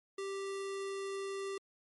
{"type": "tone", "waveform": "square", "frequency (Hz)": 392, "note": "G4", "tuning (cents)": 0, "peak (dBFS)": -38, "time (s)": [0.18, 1.58], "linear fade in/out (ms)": 5, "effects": ["MP3 48 kbps"]}